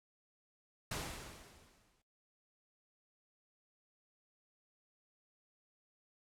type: noise with exponential decay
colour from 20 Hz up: pink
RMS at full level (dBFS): -38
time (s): 0.91-2.02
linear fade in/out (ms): 5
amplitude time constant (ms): 240
effects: noise-tail reverb RT60 0.2 s tail -19 dB re dry + low-pass 11000 Hz 12 dB/octave